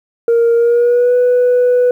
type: tone with pitch glide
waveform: sine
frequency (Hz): 466.2 to 493.9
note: A#4 to B4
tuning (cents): 0 to 0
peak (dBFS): -6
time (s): 0.28-1.91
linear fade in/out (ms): 2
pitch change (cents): +100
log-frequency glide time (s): 0.55-1.15
effects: tanh soft clip ceiling -6 dBFS + 8-bit